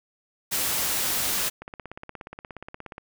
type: noise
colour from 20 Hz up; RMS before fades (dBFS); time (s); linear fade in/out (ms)
white; -26; 0.51-1.5; 20
type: click train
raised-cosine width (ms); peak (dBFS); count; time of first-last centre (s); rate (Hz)
0.5; -23; 24; 1.62-2.981; 16.9
effects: none